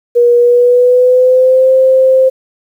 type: tone with pitch glide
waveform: sine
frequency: 479.9 to 523.3 Hz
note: B4 to C5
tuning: -50 to 0 cents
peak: -4 dBFS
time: 0.15-2.3 s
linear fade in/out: 20 ms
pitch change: +150 cents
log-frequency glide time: 0.37-1.71 s
effects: 7-bit